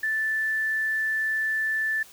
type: tone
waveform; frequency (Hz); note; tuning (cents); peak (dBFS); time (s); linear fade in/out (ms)
sine; 1758; A6; -2; -23; 0.03-2.03; 5
effects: white hiss -50 dBFS RMS until 2.12 s